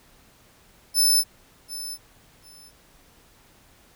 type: tone with echo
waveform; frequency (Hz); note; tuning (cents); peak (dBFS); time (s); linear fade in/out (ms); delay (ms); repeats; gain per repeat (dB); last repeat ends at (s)
20% pulse; 5274; E8; 0; -11; 0.94-1.24; 50; 740; 2; -15; 2.72
effects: pink hiss -56 dBFS RMS until 3.95 s